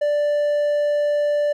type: tone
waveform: triangle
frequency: 587.3 Hz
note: D5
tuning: in tune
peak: -15 dBFS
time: 0.01-1.53 s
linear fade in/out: 10 ms
effects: none